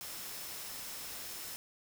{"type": "tone in noise", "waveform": "sine", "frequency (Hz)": 5280, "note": "E8", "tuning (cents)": 2, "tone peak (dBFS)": -53, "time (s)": [0.01, 1.56], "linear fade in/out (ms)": 0, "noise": "white", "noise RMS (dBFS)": -44, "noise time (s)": [0.01, 1.56], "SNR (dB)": -12, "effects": []}